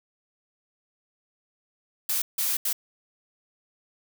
blue noise bursts at uneven times, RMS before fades -26 dBFS, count 3, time 2.09-2.22 / 2.38-2.57 / 2.65-2.73 s, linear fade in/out 5 ms, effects none

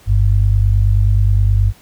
sine tone pair together, 49.54 / 99 Hz, G1 / G2, +19 / +18 cents, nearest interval octave, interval 1199 cents, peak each -12 dBFS, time 0.06-1.73 s, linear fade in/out 50 ms, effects pink hiss -47 dBFS RMS until 1.81 s

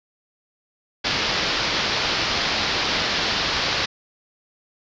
white low-pass noise, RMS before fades -23 dBFS, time 1.04-3.86 s, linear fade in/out 10 ms, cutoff 5200 Hz, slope 48 dB/octave, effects resampled to 16000 Hz

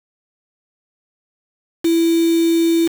sine tone with quantisation, 332.2 Hz, E4, 13 cents sharp, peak -12 dBFS, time 1.84-2.88 s, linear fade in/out 10 ms, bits 4, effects none

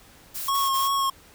blue noise bursts, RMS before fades -32 dBFS, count 3, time 0.34-0.888 s, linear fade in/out 20 ms, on 160 ms, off 34 ms
square tone with vibrato, 1091 Hz, C#6, 28 cents flat, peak -22 dBFS, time 0.48-1.1 s, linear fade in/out 5 ms, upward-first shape triangle, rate 2.8 Hz, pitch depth 26 cents each way
effects pink hiss -52 dBFS RMS until 1.34 s

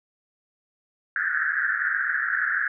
white band-pass noise, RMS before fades -25 dBFS, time 1.16-2.68 s, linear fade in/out 2 ms, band 1400 to 1800 Hz, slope 96 dB/octave, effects none

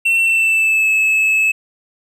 triangle tone with pitch glide, 2704 to 2598 Hz, E7 to E7, +43 to -26 cents, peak -10 dBFS, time 0.05-1.52 s, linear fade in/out 10 ms, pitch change -69 cents, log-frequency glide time 0.2-0.89 s, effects none

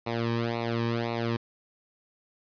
sawtooth tone with flanger, 116.54 Hz, A#2, in tune, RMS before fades -29 dBFS, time 0.06-1.37 s, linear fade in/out 10 ms, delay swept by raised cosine 0.62 to 1.45 ms, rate 1.9 Hz, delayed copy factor -1, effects resampled to 11025 Hz + 9-bit

